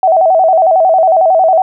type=tone with vibrato; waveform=sine; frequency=699 Hz; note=F5; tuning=1 cent sharp; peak=-5 dBFS; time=0.03-1.62 s; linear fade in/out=2 ms; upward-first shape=square; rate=11 Hz; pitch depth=130 cents each way; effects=none